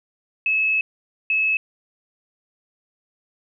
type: tone pair in turn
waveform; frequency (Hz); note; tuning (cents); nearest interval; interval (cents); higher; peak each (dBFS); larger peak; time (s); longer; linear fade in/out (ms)
sine; 2590 / 2590; E7 / E7; -31 / -31; unison; 0; neither; -17; neither; 0.46-0.81 / 1.3-1.57; first; 2
effects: none